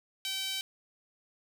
sawtooth tone with high-pass filter, 770 Hz, G5, 31 cents flat, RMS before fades -35 dBFS, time 0.25-0.61 s, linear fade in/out 0 ms, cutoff 3200 Hz, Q 2.4, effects none

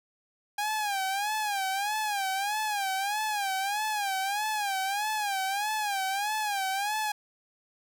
sawtooth tone with vibrato, 812 Hz, G#5, 39 cents flat, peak -24 dBFS, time 0.58-7.12 s, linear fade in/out 5 ms, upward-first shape sine, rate 1.6 Hz, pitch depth 110 cents each way, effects none

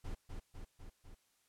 brown noise with echo, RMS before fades -41 dBFS, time 0.04-0.15 s, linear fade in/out 10 ms, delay 250 ms, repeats 4, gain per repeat -3 dB, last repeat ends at 1.15 s, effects white hiss -75 dBFS RMS until 1.48 s + low-pass 12000 Hz 12 dB/octave

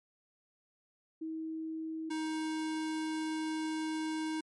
sine / square tone pair in turn, 319.7 / 314.6 Hz, D#4 / D#4, +47 / +19 cents, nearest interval unison, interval 28 cents, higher first, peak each -36 / -34 dBFS, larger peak second, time 1.21-2.1 / 2.1-4.41 s, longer second, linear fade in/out 10 ms, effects low-pass 11000 Hz 12 dB/octave + MP3 48 kbps

